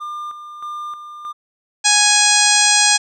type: tone with tremolo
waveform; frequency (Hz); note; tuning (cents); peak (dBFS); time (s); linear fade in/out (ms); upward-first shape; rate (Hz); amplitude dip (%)
triangle; 1200; D6; +37; -23; 0-1.33; 20; square; 1.6; 55
type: harmonic tone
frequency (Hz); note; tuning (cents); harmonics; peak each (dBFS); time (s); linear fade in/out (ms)
830.6; G#5; 0; 1 / 2 / 3 / 4 / 5 / 6 / 7 / 8 / 9 / 10; -20 / -20 / -20 / -20 / -20 / -20 / -20 / -20 / -20 / -20; 1.84-2.98; 20
effects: none